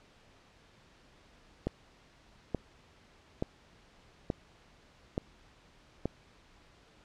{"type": "click train", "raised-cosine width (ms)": 2, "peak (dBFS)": -17, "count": 6, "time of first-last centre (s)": [1.67, 6.056], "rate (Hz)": 1.14, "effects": ["pink hiss -61 dBFS RMS until 7.04 s", "low-pass 5000 Hz 12 dB/octave"]}